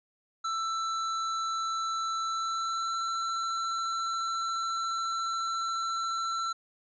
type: tone with pitch glide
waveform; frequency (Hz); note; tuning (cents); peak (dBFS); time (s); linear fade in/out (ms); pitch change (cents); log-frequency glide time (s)
square; 1329 to 1342.9; E6 to E6; +14 to +32; -30; 0.44-6.53; 10; +18; 2.27-2.96
effects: resampled to 16000 Hz